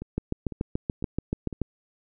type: two click trains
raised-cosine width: 3 ms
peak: -13 / -22 dBFS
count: 11 / 4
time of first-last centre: 0.18-1.617 / 0.02-1.528 s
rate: 6.96 / 1.99 Hz
effects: none